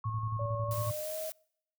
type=tone with vibrato; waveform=sine; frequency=1094 Hz; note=C#6; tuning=23 cents flat; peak=-38 dBFS; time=0.04-0.9 s; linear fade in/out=2 ms; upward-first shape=triangle; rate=11 Hz; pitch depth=20 cents each way
type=tone with tremolo; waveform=sine; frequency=110 Hz; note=A2; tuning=in tune; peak=-30 dBFS; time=0.05-0.92 s; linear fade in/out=10 ms; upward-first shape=square; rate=11 Hz; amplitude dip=50%
type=tone with pitch glide; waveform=sine; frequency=572 to 631 Hz; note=D5 to D#5; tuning=-46 to +24 cents; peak=-36 dBFS; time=0.39-1.3 s; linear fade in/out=5 ms; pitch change=+170 cents; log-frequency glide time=0.63-1.17 s
type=noise; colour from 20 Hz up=blue; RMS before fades=-42 dBFS; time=0.71-1.32 s; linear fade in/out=0 ms
effects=noise-tail reverb RT60 0.7 s tail -26 dB re dry